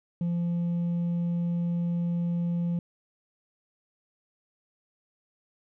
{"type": "tone with hard clipping", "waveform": "triangle", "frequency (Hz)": 172.1, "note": "F3", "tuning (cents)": -25, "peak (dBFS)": -24, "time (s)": [0.21, 2.79], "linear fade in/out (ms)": 2, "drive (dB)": 1, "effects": []}